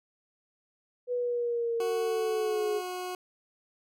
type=linear sweep; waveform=sine; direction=down; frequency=493.9 to 415.3 Hz; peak=-27 dBFS; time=1.07-2.82 s; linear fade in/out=50 ms
type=tone with pitch glide; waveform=20% pulse; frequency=370 to 364.3 Hz; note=F#4 to F#4; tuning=0 to -27 cents; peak=-29 dBFS; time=1.8-3.15 s; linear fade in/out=2 ms; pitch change=-27 cents; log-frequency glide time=2.41-2.6 s
effects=none